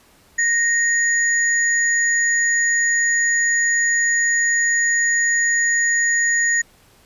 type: tone pair together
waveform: sine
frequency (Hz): 1864.7 / 6828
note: A#6 / G#8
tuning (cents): 0 / +47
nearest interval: octave + minor seventh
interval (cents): 2247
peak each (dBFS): -16 / -21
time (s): 0.38-6.62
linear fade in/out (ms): 10
effects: pink hiss -53 dBFS RMS until 7.05 s + resampled to 32000 Hz